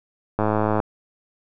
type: click train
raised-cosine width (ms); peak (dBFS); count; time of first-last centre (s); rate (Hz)
1; -7; 45; 0.39-0.801; 107
effects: none